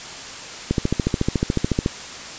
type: click train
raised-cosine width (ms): 3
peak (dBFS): -5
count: 17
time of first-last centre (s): 0.71-1.861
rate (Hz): 13.9
effects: white hiss -34 dBFS RMS until 2.38 s + resampled to 16000 Hz